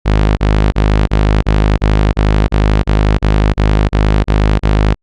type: tone bursts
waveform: sawtooth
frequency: 51.91 Hz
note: G#1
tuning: in tune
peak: -4 dBFS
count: 14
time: 0.05-4.946 s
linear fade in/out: 20 ms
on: 320 ms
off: 32 ms
effects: low-pass 4000 Hz 12 dB/octave + Opus 48 kbps